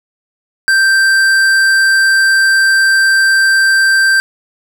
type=tone with tanh clipping; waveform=triangle; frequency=1568 Hz; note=G6; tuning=in tune; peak=-9 dBFS; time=0.68-4.2 s; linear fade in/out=0 ms; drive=18 dB; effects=none